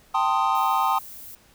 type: chord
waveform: triangle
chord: A half-diminished seventh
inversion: third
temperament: equal with one note detuned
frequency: 784 / 894.3 / 1046.5 / 1244.5 Hz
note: G5 / A5 / C6 / Eb6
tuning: 0 / +28 / 0 / 0 cents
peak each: -23 dBFS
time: 0.14-0.99 s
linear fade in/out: 10 ms
type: noise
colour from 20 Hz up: violet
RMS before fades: -41 dBFS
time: 0.55-1.35 s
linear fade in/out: 0 ms
effects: pink hiss -56 dBFS RMS until 1.54 s